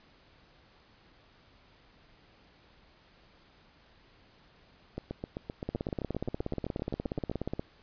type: two click trains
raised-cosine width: 2 ms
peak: -22 / -19 dBFS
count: 19 / 33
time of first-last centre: 4.98-7.315 / 5.69-7.595 s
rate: 7.71 / 16.8 Hz
effects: pink hiss -61 dBFS RMS until 7.82 s + resampled to 11025 Hz